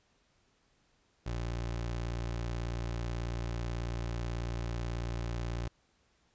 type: tone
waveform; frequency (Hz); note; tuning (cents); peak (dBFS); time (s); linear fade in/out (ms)
25% pulse; 58.27; A#1; 0; -30; 1.26-5.68; 5
effects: pink hiss -71 dBFS RMS until 6.34 s + resampled to 16000 Hz